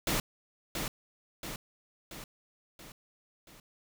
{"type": "noise with echo", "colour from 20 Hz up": "pink", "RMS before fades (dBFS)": -30, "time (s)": [0.07, 0.2], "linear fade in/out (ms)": 2, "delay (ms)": 680, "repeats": 5, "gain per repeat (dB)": -5, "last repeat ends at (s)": 3.6, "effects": []}